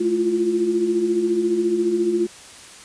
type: tone cluster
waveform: sine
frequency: 216.7 / 335.5 / 349.9 Hz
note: A3 / E4 / F4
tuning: -26 / +31 / +3 cents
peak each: -27 / -26 / -18 dBFS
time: 0-2.27 s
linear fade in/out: 10 ms
effects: white hiss -42 dBFS RMS until 2.84 s + resampled to 22050 Hz